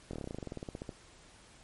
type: slowing click train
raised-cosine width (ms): 2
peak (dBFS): -26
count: 19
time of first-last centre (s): 0.11-0.892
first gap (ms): 23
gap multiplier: 1.07
effects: pink hiss -58 dBFS RMS until 1.63 s + MP3 48 kbps